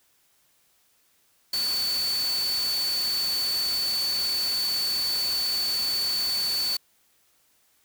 sine tone in noise, 4482 Hz, C#8, 18 cents sharp, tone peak -24 dBFS, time 1.53-6.77 s, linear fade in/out 5 ms, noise white, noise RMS -34 dBFS, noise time 1.53-6.77 s, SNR +7 dB, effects white hiss -65 dBFS RMS until 7.84 s

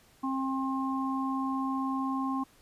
harmonic tone, 266.4 Hz, C4, 31 cents sharp, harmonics 1 / 3 / 4, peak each -30 / -38 / -34 dBFS, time 0.23-2.44 s, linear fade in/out 10 ms, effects pink hiss -61 dBFS RMS until 2.61 s + resampled to 32000 Hz

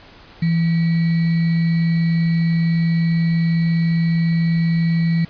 sine tone with sample-and-hold, 166.1 Hz, E3, 13 cents sharp, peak -14 dBFS, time 0.42-5.25 s, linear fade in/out 5 ms, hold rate 2100 Hz, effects pink hiss -44 dBFS RMS until 5.29 s + resampled to 11025 Hz

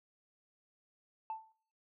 sine tone with exponential decay, 883 Hz, A5, 6 cents sharp, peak -33 dBFS, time 1.3-1.52 s, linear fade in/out 1 ms, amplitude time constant 47 ms, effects noise-tail reverb RT60 0.5 s tail -21 dB re dry + tanh soft clip ceiling -33 dBFS

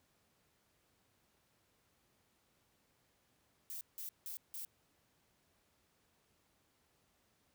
violet noise bursts, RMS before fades -45 dBFS, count 4, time 3.7-4.65 s, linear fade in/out 0 ms, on 110 ms, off 170 ms, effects pink hiss -75 dBFS RMS until 7.54 s + high-pass 60 Hz 12 dB/octave

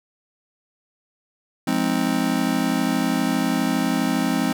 square chord, F minor seventh, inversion none, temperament just, 174.61 / 209.5 / 261.9 / 314.3 Hz, F3 / Ab3 / C4 / Eb4, 0 / +15 / +2 / +18 cents, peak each -28 / -26 / -23 / -28 dBFS, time 1.67-4.53 s, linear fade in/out 5 ms, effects none

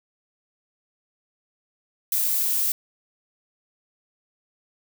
violet noise, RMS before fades -23 dBFS, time 2.12-2.72 s, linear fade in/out 2 ms, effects none

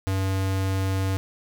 square tone, 95.8 Hz, G2, 39 cents flat, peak -23 dBFS, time 0.07-1.17 s, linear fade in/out 0 ms, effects none

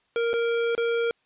square tone with dropouts, 466.2 Hz, A#4, in tune, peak -23 dBFS, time 0.16-1.11 s, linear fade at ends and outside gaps 1 ms, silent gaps 0.332-0.338 / 0.751-0.778 s, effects white hiss -68 dBFS RMS until 1.25 s + resampled to 8000 Hz

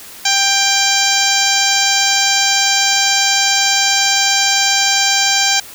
harmonic tone with a mistuned harmonic, 790 Hz, G5, 13 cents sharp, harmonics 1 / 2 / 3 / 4 / 5 / 6 / 7 / 8 / 9, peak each -20 / -20 / -20 / -20 / -20 / -20 / -20 / -20 / -20 dBFS, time 0.25-5.6 s, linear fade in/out 5 ms, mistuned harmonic 9, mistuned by +20 cents, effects white hiss -35 dBFS RMS until 5.74 s

